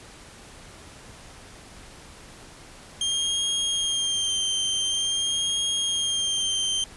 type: tone with vibrato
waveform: sawtooth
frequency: 3193 Hz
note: G7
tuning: 31 cents sharp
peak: -20 dBFS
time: 3.01-6.84 s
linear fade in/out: 2 ms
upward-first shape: sine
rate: 0.47 Hz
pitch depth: 33 cents each way
effects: pink hiss -46 dBFS RMS until 6.96 s + resampled to 24000 Hz